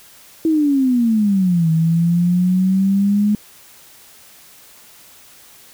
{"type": "exponential two-way sweep", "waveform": "sine", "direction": "down then up", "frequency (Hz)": [327.7, 160, 210.5], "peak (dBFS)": -12, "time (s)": [0.45, 3.35], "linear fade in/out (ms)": 2, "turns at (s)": 1.7, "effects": ["white hiss -45 dBFS RMS until 5.73 s"]}